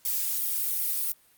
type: noise with flanger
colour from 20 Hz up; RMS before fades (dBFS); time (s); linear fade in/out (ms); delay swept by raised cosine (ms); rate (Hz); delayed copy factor
violet; -28; 0.05-1.12; 2; 0.87 to 4.17; 2.6; +0.95
effects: white hiss -61 dBFS RMS until 1.37 s + Opus 48 kbps